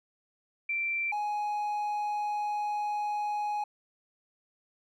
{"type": "tone pair in turn", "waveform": ["sine", "triangle"], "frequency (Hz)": [2349, 834.3], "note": ["D7", "G#5"], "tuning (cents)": [0, 8], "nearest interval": "octave + tritone", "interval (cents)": 1792, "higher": "first", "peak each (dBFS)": [-28, -27], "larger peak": "second", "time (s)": [[0.69, 1.12], [1.12, 3.64]], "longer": "second", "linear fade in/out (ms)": 5, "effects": []}